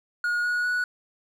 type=tone with pitch steps; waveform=triangle; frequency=1440 / 1455.1 / 1470.3 Hz; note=F#6 / F#6 / F#6; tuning=-47 / -29 / -11 cents; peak=-21 dBFS; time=0.24-0.84 s; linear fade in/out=2 ms; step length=200 ms; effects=none